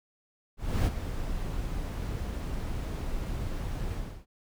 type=noise with ADSR envelope; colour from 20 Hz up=brown; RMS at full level=-23 dBFS; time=0.57-4.26 s; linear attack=290 ms; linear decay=35 ms; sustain=-10 dB; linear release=320 ms; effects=none